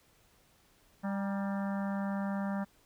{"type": "harmonic tone with a mistuned harmonic", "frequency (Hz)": 198, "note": "G3", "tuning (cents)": 18, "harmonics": [1, 3, 4, 5, 6, 7, 8, 9], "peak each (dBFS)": [-32, -42, -44, -46, -48, -49, -50, -51], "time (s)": [1.03, 2.65], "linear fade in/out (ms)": 20, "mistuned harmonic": 5, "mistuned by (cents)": -57, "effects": ["pink hiss -66 dBFS RMS until 2.85 s"]}